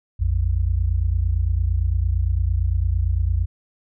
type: tone pair together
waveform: sine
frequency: 57.87 / 86.7 Hz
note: A#1 / F2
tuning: -12 / -12 cents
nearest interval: perfect fifth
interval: 700 cents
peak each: -20 dBFS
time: 0.19-3.46 s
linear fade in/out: 20 ms
effects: none